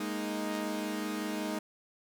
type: chord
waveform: sawtooth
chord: Ab suspended second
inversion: none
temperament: equal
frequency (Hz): 207.7 / 233.1 / 311.1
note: Ab3 / Bb3 / Eb4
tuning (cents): 0 / 0 / 0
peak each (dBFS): -33 / -36 / -32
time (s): 0-1.59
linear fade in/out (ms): 5
effects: none